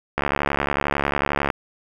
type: click train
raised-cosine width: 0.5 ms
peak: -5 dBFS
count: 95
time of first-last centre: 0.18-1.502 s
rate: 71.1 Hz
effects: 7-bit